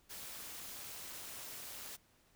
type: noise with amplitude modulation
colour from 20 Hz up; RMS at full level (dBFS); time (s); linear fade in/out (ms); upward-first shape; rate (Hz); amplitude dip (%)
white; -45; 0.09-1.97; 20; sine; 239; 60
effects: pink hiss -70 dBFS RMS until 2.35 s